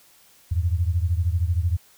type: beating tone pair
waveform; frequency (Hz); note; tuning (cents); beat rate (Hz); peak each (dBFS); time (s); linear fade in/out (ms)
sine; 82.41 / 95.41; E2 / G2; 0 / -46; 13; -21 / -24; 0.51-1.77; 10
effects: white hiss -55 dBFS RMS until 1.97 s